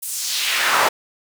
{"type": "noise with high-pass filter sweep", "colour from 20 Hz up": "brown", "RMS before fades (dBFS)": -20, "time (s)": [0.02, 0.89], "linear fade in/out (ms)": 10, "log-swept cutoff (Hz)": [11000, 770], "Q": 1.5, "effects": []}